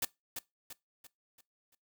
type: noise with echo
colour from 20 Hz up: white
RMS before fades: -32 dBFS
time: 0.02-0.05 s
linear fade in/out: 5 ms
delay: 340 ms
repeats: 5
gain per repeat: -7 dB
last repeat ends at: 1.75 s
effects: noise-tail reverb RT60 0.2 s tail -21 dB re dry